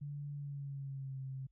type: tone with pitch glide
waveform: sine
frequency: 144.4 to 133.18 Hz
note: D3 to C3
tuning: -29 to +31 cents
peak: -40 dBFS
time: 0.01-1.47 s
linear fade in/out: 10 ms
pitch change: -140 cents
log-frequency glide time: 0.33-1.19 s
effects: added 49 Hz sine -69 dBFS peak until 1.51 s